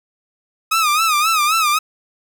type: tone with vibrato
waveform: sawtooth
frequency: 1255 Hz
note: D#6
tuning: 15 cents sharp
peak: -10 dBFS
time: 0.71-1.79 s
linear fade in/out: 10 ms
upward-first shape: sine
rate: 3.8 Hz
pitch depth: 110 cents each way
effects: none